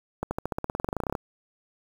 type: accelerating click train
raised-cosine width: 1 ms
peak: -14 dBFS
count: 20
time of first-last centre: 0.23-1.152 s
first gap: 80 ms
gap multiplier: 0.94
effects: 7-bit